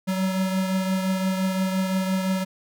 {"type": "beating tone pair", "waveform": "square", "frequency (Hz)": [188.2, 194], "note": ["F#3", "G3"], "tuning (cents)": [30, -18], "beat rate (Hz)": 5.8, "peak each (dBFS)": [-23, -32], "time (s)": [0.07, 2.45], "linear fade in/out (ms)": 20, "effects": []}